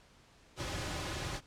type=noise with comb filter; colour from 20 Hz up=pink; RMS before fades=-38 dBFS; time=0.56-1.41 s; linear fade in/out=50 ms; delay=4.4 ms; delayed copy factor=-0.55; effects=pink hiss -62 dBFS RMS until 1.46 s + low-pass 7000 Hz 12 dB/octave